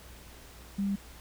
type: tone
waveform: sine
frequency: 198.6 Hz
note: G3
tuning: 23 cents sharp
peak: -27 dBFS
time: 0.78-0.96 s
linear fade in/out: 10 ms
effects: added 60 Hz sine -51 dBFS peak until 1.2 s + pink hiss -52 dBFS RMS until 1.2 s